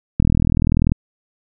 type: click train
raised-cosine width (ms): 5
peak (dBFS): -3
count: 30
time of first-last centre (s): 0.2-0.92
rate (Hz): 40.3
effects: none